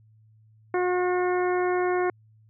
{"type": "harmonic tone", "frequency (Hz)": 361, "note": "F#4", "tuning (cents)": -43, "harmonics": [1, 2, 3, 4, 5, 6], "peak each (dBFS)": [-23, -29, -33, -35, -37, -39], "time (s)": [0.74, 2.1], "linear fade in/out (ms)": 2, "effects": ["added 109 Hz sine -54 dBFS peak until 2.49 s"]}